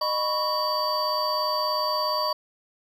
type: tone cluster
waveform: triangle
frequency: 613 / 989 / 1106 / 4615 Hz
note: D#5 / B5 / C#6 / D8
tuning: -26 / +2 / -4 / -31 cents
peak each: -27 dBFS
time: 0.01-2.33 s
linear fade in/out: 5 ms
effects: none